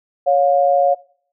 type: tone pair together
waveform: sine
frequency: 556.8 / 710 Hz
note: C#5 / F5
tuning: +8 / +28 cents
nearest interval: major third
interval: 420 cents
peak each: -14 dBFS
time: 0.26-0.95 s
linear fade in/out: 20 ms
effects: noise-tail reverb RT60 0.6 s tail -23 dB re dry